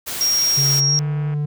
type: noise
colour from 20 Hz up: white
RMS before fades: -27 dBFS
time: 0.06-0.81 s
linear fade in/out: 20 ms
type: tone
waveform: sine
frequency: 5600 Hz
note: F8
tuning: 4 cents sharp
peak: -15 dBFS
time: 0.21-0.99 s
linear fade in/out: 0 ms
type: tone with pitch glide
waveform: triangle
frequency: 138.59 to 147.68 Hz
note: C#3 to D3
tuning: 0 to +10 cents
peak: -17 dBFS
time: 0.57-1.46 s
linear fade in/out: 10 ms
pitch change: +110 cents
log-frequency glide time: 0.86-0.96 s
type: click train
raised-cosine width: 0.5 ms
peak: -25 dBFS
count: 116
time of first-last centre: 0.62-1.339 s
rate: 160 Hz
effects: none